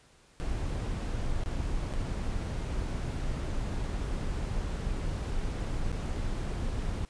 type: noise with dropouts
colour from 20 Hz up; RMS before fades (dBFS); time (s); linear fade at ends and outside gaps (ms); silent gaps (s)
brown; -32; 0.4-7.05; 0; 1.437-1.46 / 1.931-1.937 / 5.917-5.927
effects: pink hiss -61 dBFS RMS until 7.09 s + resampled to 22050 Hz